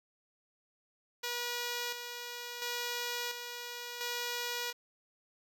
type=tone with tremolo; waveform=5% pulse; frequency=482.5 Hz; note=B4; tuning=40 cents flat; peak=-23 dBFS; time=1.23-4.73 s; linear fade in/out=10 ms; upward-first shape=square; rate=0.72 Hz; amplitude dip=50%; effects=none